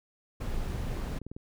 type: noise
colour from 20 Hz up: brown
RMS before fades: -33 dBFS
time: 0.4-1.19 s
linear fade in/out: 10 ms
type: click train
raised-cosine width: 3 ms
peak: -29 dBFS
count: 11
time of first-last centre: 0.87-1.365 s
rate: 20.2 Hz
effects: none